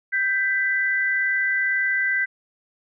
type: tone pair together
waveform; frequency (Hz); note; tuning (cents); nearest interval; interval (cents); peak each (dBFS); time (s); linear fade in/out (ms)
sine; 1568 / 1989.9; G6 / B6; 0 / +13; major third; 413; -22; 0.12-2.26; 20
effects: none

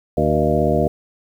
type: harmonic tone with a mistuned harmonic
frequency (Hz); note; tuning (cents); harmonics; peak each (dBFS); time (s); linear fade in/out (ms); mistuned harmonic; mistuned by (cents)
76; D#2; -40; 1 / 2 / 3 / 4 / 5 / 6 / 8 / 9; -24 / -22 / -23 / -25 / -23 / -22 / -21 / -23; 0.17-0.88; 5; 6; +92
effects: 8-bit

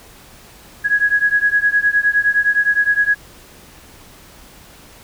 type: beating tone pair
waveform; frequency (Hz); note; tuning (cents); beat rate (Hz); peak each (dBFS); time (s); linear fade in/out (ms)
sine; 1661.2 / 1670.9; G#6 / G#6; 0 / +10; 9.7; -15 / -16; 0.84-3.15; 20
effects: pink hiss -43 dBFS RMS until 5.03 s

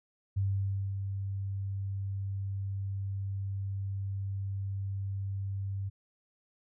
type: tone with ADSR envelope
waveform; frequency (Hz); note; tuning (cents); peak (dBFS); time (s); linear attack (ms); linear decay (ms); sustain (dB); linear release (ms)
sine; 98; G2; 0; -26; 0.36-5.9; 14; 560; -6; 20
effects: none

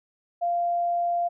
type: tone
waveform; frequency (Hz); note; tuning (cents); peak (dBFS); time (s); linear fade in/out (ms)
sine; 694; F5; -11; -22; 0.41-1.29; 20
effects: none

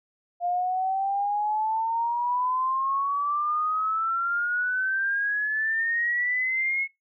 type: exponential sweep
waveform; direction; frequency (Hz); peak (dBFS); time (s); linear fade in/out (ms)
sine; up; 698.5 to 2190; -23; 0.4-6.88; 50
effects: noise-tail reverb RT60 0.2 s tail -22 dB re dry

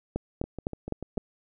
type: two click trains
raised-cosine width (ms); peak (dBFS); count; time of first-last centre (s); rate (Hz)
2; -15 / -22; 5 / 6; 0.16-1.178 / 0.44-1.173; 3.93 / 6.82
effects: none

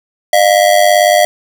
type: ring-modulated tone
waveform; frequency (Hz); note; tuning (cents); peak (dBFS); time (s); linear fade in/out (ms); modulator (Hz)
square; 656; E5; -9; -4; 0.33-1.25; 0; 49
effects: none

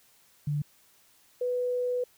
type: tone pair in turn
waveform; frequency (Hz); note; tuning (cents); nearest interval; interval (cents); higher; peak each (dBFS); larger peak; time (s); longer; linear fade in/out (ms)
sine; 146.83 / 494.9; D3 / B4; 0 / +4; octave + major sixth; 2104; second; -26; neither; 0.47-0.62 / 1.41-2.04; second; 5
effects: white hiss -62 dBFS RMS until 2.17 s

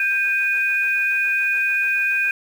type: tone pair together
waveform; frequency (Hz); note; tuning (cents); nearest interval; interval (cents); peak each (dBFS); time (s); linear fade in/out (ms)
sine; 1581 / 2474; G6 / D#7; +14 / -10; minor sixth; 776; -21 / -19; 0-2.31; 2
effects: 7-bit

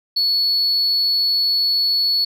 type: tone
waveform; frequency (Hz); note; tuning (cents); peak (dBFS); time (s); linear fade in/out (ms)
sine; 4407; C#8; -11; -13; 0.16-2.25; 10
effects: tanh soft clip ceiling -13 dBFS

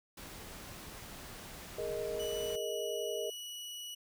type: noise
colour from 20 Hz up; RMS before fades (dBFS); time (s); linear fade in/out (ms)
pink; -48; 0.17-2.56; 5
type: chord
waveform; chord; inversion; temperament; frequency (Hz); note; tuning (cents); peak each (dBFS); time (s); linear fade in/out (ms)
sine; Ab suspended second; none; equal; 415.3 / 466.2 / 622.3; Ab4 / Bb4 / Eb5; 0 / 0 / 0; -39; 1.78-3.3; 5
type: tone with pitch glide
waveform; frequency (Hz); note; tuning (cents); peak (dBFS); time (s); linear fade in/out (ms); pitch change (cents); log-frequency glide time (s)
sawtooth; 2960 to 2933; F#7 to F#7; 0 to -16; -39; 2.19-3.95; 10; -16; 2.44-2.66
effects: none

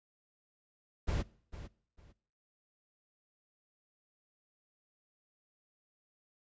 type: noise with echo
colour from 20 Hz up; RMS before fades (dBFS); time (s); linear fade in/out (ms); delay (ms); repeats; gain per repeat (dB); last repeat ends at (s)
brown; -32; 1.07-1.23; 20; 450; 2; -13; 2.13
effects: noise-tail reverb RT60 0.6 s tail -22 dB re dry + resampled to 16000 Hz

